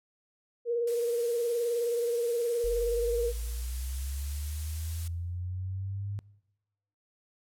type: tone with vibrato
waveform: sine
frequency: 472.4 Hz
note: A#4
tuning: 23 cents sharp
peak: -26 dBFS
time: 0.65-3.33 s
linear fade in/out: 50 ms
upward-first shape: sine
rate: 19 Hz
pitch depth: 34 cents each way
type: noise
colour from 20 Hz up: blue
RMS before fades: -42 dBFS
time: 0.87-5.08 s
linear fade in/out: 5 ms
type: linear sweep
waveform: sine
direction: up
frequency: 44.2 to 102.2 Hz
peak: -32 dBFS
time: 2.64-6.19 s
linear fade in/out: 0 ms
effects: noise-tail reverb RT60 1.0 s tail -23 dB re dry + low-pass 12000 Hz 12 dB/octave